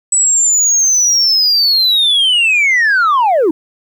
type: linear sweep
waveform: sine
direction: down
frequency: 7960 to 290 Hz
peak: -6 dBFS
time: 0.12-3.51 s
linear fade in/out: 5 ms
effects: tanh soft clip ceiling -7 dBFS + 8-bit